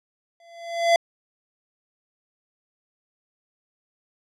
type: tone with exponential growth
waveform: square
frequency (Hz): 679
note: F5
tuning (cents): -49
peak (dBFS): -13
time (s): 0.4-0.96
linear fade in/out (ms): 2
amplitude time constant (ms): 120
effects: low-pass 6000 Hz 12 dB/octave